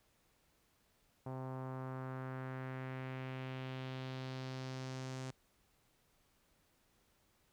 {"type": "tone with low-pass filter sweep", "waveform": "sawtooth", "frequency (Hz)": 130.5, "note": "C3", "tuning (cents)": -4, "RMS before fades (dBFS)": -44, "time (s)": [1.26, 5.31], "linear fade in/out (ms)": 5, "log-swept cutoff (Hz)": [880, 7200], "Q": 1.8, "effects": ["pink hiss -74 dBFS RMS until 7.52 s"]}